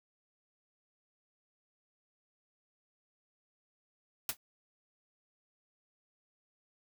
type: noise with exponential decay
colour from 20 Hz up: white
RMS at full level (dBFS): -29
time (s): 4.29-4.37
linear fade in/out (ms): 2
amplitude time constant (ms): 16
effects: none